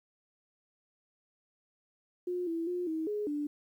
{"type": "tone with pitch steps", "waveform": "sine", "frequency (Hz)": [357.9, 331.3, 356.3, 318.8, 418.1, 293.9], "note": ["F4", "E4", "F4", "D#4", "G#4", "D4"], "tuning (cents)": [42, 9, 35, 42, 12, 1], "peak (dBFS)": -31, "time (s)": [2.27, 3.47], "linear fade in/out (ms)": 5, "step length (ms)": 200, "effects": ["11-bit"]}